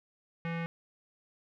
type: tone with low-pass filter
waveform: square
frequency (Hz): 167.1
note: E3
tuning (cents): +24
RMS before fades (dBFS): -35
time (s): 0.45-0.66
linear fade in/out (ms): 0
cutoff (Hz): 2200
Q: 3.1
effects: none